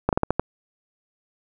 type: slowing click train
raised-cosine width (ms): 1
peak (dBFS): -5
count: 6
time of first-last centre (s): 0.09-0.396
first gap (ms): 38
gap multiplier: 1.24
effects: none